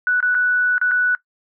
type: tone with dropouts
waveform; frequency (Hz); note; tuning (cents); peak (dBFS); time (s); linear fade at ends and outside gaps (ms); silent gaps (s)
sine; 1480; F#6; 0; -14; 0.07-1.15; 1; 0.204-0.227 / 0.346-0.35 / 0.781-0.814 / 0.912-0.916
effects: noise-tail reverb RT60 0.1 s tail -19 dB re dry